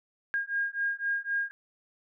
sine beating tone pair, 1620 / 1623.9 Hz, G#6 / G#6, -43 / -39 cents, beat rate 3.9 Hz, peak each -31 dBFS, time 0.34-1.51 s, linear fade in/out 0 ms, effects none

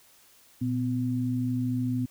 sine tone pair together, 119 / 252.2 Hz, A#2 / B3, +36 / +36 cents, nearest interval octave + minor second, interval 1300 cents, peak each -29 / -27 dBFS, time 0.61-2.06 s, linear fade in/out 10 ms, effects white hiss -58 dBFS RMS until 2.1 s

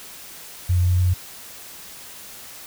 sine tone with pitch steps, 89.2 / 89.92 / 90.65 Hz, F2 / F#2 / F#2, +37 / -49 / -35 cents, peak -15 dBFS, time 0.69-1.14 s, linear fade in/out 10 ms, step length 150 ms, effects white hiss -40 dBFS RMS until 2.66 s

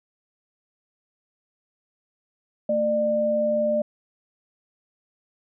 sine tone pair together, 224.4 / 599 Hz, A3 / D5, +34 / +34 cents, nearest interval octave + perfect fourth, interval 1700 cents, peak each -28 / -20 dBFS, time 2.69-3.82 s, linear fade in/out 5 ms, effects none

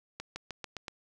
accelerating click train, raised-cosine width 0.2 ms, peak -21 dBFS, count 6, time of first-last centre 0.2-0.882 s, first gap 160 ms, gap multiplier 0.92, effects none

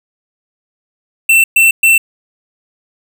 square tone bursts, 2686 Hz, E7, 32 cents sharp, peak -6 dBFS, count 3, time 1.29-1.98 s, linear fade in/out 5 ms, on 150 ms, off 120 ms, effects none

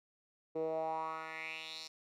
10% pulse tone with band-pass filter sweep, 159.5 Hz, D#3, 43 cents sharp, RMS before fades -40 dBFS, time 0.55-1.88 s, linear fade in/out 10 ms, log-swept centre 420 to 5000 Hz, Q 4.3, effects none

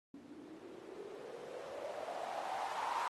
violet noise with low-pass filter sweep, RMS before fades -44 dBFS, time 0.14-3.08 s, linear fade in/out 2 ms, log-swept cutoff 270 to 1000 Hz, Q 7, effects AAC 32 kbps

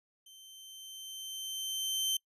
sawtooth tone with level ramp, 3104 Hz, G7, 18 cents flat, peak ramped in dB -50 to -25 dBFS, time 0.26-2.17 s, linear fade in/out 5 ms, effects noise-tail reverb RT60 0.1 s tail -25 dB re dry + resampled to 32000 Hz

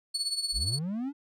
35% pulse tone with tremolo, 4420 Hz, C#8, 6 cents flat, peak -24 dBFS, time 0.14-0.79 s, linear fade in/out 10 ms, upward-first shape triangle, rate 17 Hz, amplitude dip 80%
triangle linear sweep, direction up, 34.59 to 294.3 Hz, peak -28 dBFS, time 0.52-1.13 s, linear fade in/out 50 ms
effects resampled to 32000 Hz

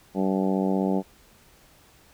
harmonic tone, 95.7 Hz, G2, 41 cents flat, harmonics 2 / 3 / 4 / 5 / 6 / 7 / 8 / 9, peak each -24 / -28 / -30 / -32 / -34 / -35 / -36 / -37 dBFS, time 0.14-1.03 s, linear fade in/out 50 ms, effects pink hiss -56 dBFS RMS until 2.13 s

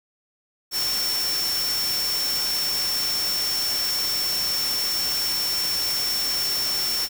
sine tone in noise, 5430 Hz, F8, 50 cents flat, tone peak -23 dBFS, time 0.71-7.09 s, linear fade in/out 50 ms, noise white, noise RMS -29 dBFS, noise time 0.71-7.09 s, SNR +3 dB, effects none

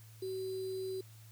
sine tone with sample-and-hold, 378.1 Hz, F#4, 38 cents sharp, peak -36 dBFS, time 0.22-1.01 s, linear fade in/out 5 ms, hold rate 4410 Hz, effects added 110 Hz sine -53 dBFS peak until 1.31 s + white hiss -62 dBFS RMS until 1.31 s

